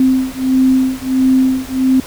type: beating tone pair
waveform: sine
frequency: 260 / 261.5 Hz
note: C4 / C4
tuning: -11 / -1 cents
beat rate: 1.5 Hz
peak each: -13 dBFS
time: 0-2 s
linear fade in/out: 2 ms
effects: pink hiss -32 dBFS RMS until 2.06 s